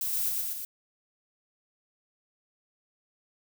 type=noise with echo; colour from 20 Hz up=violet; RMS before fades=-31 dBFS; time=0.01-0.29 s; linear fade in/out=2 ms; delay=120 ms; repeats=3; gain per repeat=-2 dB; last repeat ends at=0.65 s; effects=none